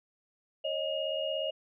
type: tone cluster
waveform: sine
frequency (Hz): 548 / 625 / 2858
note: C#5 / D#5 / F7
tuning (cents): -20 / +8 / +39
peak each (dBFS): -35 / -33 / -36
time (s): 0.64-1.51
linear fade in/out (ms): 10
effects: none